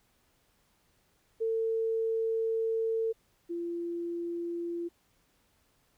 sine tone pair in turn, 450 / 342.4 Hz, A4 / F4, +39 / -34 cents, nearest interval perfect fourth, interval 473 cents, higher first, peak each -27 / -32 dBFS, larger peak first, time 1.4-3.13 / 3.49-4.89 s, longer first, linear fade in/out 20 ms, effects pink hiss -70 dBFS RMS until 5.97 s

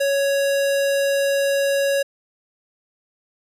square tone, 556 Hz, C#5, 5 cents sharp, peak -18 dBFS, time 0-2.03 s, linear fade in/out 10 ms, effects resampled to 32000 Hz

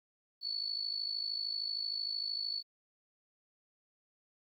sine tone with amplitude modulation, 4435 Hz, C#8, in tune, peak -31 dBFS, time 0.41-2.63 s, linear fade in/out 50 ms, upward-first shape sine, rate 53.1 Hz, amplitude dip 75%, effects 12-bit

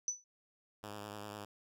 sine tone with exponential decay, 5980 Hz, F#8, 17 cents sharp, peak -29 dBFS, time 0.08-0.24 s, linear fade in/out 1 ms, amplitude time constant 33 ms
5% pulse tone with vibrato, 103.83 Hz, G#2, in tune, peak -33 dBFS, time 0.83-1.45 s, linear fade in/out 5 ms, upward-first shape sine, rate 10 Hz, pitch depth 36 cents each way
effects none

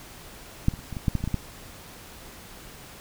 clicks, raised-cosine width 5 ms, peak -7 / -22 / -30 / -22 / -20 / -9 / -12 / -28 / -15 / -16 / -12 dBFS, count 11, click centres 0.684 / 0.738 / 0.791 / 0.927 / 0.968 / 1.082 / 1.153 / 1.206 / 1.24 / 1.276 / 1.343 s, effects pink hiss -45 dBFS RMS until 3 s

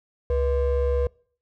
triangle ring-modulated tone, 277.2 Hz, C#4, in tune, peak -15 dBFS, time 0.3-1.07 s, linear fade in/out 2 ms, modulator 209 Hz, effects noise-tail reverb RT60 0.5 s tail -25 dB re dry

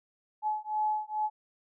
sine beating tone pair, 853 / 855.3 Hz, G#5 / A5, +46 / -49 cents, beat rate 2.3 Hz, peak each -31 dBFS, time 0.42-1.3 s, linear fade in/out 50 ms, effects none

